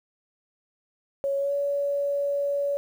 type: tone with pitch glide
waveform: sine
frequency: 554.4 to 566.7 Hz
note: C#5 to C#5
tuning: 0 to +38 cents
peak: -23 dBFS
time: 1.24-2.77 s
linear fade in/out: 0 ms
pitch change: +38 cents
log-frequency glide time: 1.37-1.54 s
effects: 9-bit